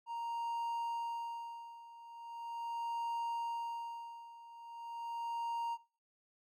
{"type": "tone with tremolo", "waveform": "triangle", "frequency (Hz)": 932.3, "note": "A#5", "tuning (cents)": 0, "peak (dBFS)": -33, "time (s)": [0.06, 5.78], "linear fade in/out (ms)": 50, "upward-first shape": "sine", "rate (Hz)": 0.4, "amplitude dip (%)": 85, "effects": ["noise-tail reverb RT60 0.4 s tail -20 dB re dry", "Opus 48 kbps"]}